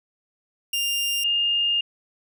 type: tone pair in turn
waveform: sawtooth / sine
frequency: 2800 / 2824 Hz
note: F7 / F7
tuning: +4 / +19 cents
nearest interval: unison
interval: 15 cents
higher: second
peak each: -19 dBFS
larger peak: neither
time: 0.73-1.24 / 1.24-1.81 s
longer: second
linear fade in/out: 5 ms
effects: none